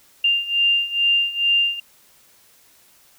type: beating tone pair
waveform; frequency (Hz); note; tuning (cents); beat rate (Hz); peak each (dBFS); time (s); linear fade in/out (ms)
sine; 2793 / 2795.3; F7 / F7; -1 / +1; 2.3; -21 / -18; 0.24-1.8; 5
effects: white hiss -54 dBFS RMS until 3.18 s

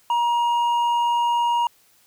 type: tone with hard clipping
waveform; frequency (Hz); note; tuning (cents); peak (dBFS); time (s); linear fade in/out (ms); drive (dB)
triangle; 949; A#5; +31; -19; 0.1-1.67; 2; 8
effects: white hiss -58 dBFS RMS until 2.06 s

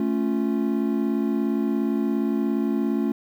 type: chord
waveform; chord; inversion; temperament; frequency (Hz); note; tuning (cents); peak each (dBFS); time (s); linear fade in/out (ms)
triangle; A augmented; none; equal; 220 / 277.2 / 349.2; A3 / C#4 / E#4; 0 / 0 / 0; -22 / -23 / -26; 0-3.12; 2
effects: 9-bit

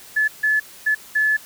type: tone bursts at uneven times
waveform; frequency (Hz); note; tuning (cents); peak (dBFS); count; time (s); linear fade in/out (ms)
sine; 1724; A6; -36; -15; 4; 0.16-0.28 / 0.43-0.6 / 0.86-0.95 / 1.15-1.37; 10
effects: white hiss -43 dBFS RMS until 1.45 s

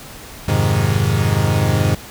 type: chord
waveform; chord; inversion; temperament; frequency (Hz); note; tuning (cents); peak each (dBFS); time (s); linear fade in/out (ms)
40% pulse; F minor seventh; none; equal; 87.31 / 103.83 / 130.81 / 155.56; F2 / Ab2 / C3 / Eb3; 0 / 0 / 0 / 0; -21 / -16 / -19 / -20; 0.48-1.95; 5
effects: pink hiss -36 dBFS RMS until 2.1 s

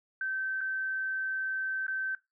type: tone with dropouts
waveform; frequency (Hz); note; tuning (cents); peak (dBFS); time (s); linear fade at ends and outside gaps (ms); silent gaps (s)
sine; 1546; G6; -24; -30; 0.21-2.15; 2; 0.608-0.612 / 1.867-1.88
effects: noise-tail reverb RT60 0.2 s tail -19 dB re dry

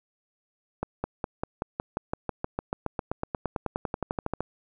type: accelerating click train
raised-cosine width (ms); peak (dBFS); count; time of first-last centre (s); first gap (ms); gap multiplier
1; -14; 29; 0.83-4.406; 210; 0.96
effects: none

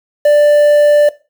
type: tone with quantisation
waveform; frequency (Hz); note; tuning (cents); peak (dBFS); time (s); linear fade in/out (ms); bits
triangle; 589; D5; +5; -3; 0.25-1.09; 5; 5
effects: noise-tail reverb RT60 0.3 s tail -18 dB re dry

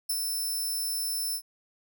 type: tone with ADSR envelope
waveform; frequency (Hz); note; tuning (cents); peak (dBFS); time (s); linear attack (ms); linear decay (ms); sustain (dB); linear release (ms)
5% pulse; 5300; E8; +9; -20; 0.09-1.42; 9; 52; -3; 74
effects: none

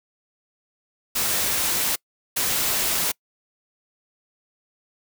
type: noise bursts at uneven times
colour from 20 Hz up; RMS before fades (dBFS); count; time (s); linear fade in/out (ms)
white; -23; 2; 1.15-1.96 / 2.36-3.12; 10
effects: noise-tail reverb RT60 0.1 s tail -26 dB re dry

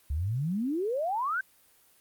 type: exponential sweep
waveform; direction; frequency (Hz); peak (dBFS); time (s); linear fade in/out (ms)
sine; up; 66.6 to 1588; -27; 0.1-1.41; 5
effects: white hiss -62 dBFS RMS until 2 s + Opus 32 kbps

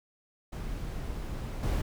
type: noise with level steps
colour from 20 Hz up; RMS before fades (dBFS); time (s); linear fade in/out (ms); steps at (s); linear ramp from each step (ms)
brown; -36 / -29; 0.52-1.82; 10; 1.63; 2
effects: none

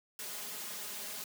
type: noise with comb filter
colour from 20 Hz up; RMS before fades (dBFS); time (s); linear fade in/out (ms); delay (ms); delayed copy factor
white; -42; 0.19-1.24; 2; 4.8; +1
effects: high-pass 150 Hz 12 dB/octave

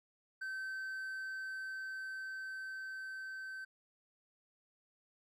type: tone with level ramp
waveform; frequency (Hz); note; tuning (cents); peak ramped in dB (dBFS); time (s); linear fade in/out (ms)
triangle; 1543; G6; -28; -37 to -41; 0.41-3.65; 10
effects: none

